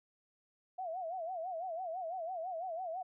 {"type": "tone with vibrato", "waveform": "sine", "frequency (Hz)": 698.5, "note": "F5", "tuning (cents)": 0, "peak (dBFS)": -37, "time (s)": [0.78, 3.03], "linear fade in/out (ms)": 10, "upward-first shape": "sine", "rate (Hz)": 6, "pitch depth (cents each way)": 150, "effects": []}